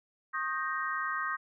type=chord; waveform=sine; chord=Eb dominant seventh; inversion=third; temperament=equal with one note detuned; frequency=1085.3 / 1244.5 / 1568 / 1864.7 Hz; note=Db6 / Eb6 / G6 / Bb6; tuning=-37 / 0 / 0 / 0 cents; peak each=-37 / -35 / -36 / -37 dBFS; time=0.33-1.37 s; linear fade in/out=20 ms; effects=none